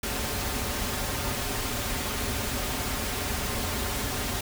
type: noise with comb filter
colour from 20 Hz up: pink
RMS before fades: -30 dBFS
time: 0.03-4.41 s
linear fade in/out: 5 ms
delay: 6.1 ms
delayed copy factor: -0.6
effects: none